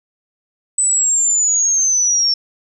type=linear sweep; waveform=sine; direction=down; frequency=8050 to 5420 Hz; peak=-12 dBFS; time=0.78-2.34 s; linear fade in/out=5 ms; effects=none